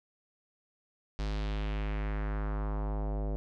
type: tone with low-pass filter sweep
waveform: square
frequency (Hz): 51.8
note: G#1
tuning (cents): -4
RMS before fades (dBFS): -33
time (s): 1.19-3.36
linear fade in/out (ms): 0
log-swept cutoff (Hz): 4900 to 580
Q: 1.8
effects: none